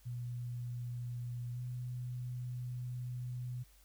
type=tone with pitch glide; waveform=sine; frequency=121.4 to 124.02 Hz; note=B2 to B2; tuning=-29 to +8 cents; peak=-38 dBFS; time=0.05-3.64 s; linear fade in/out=20 ms; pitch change=+37 cents; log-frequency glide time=1.53-1.6 s; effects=added 50 Hz sine -62 dBFS peak until 3.84 s + white hiss -67 dBFS RMS until 3.84 s